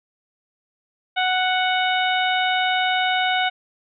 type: harmonic tone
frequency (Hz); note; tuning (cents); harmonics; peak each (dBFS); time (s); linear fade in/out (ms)
740; F#5; 0; 1 / 2 / 3 / 4 / 5; -21 / -24 / -26 / -27 / -28; 1.16-3.5; 20
effects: none